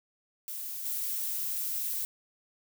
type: noise with level steps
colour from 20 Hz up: violet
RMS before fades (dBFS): -38 / -33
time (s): 0.48-2.05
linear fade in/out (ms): 0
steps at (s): 0.85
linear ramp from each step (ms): 5
effects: none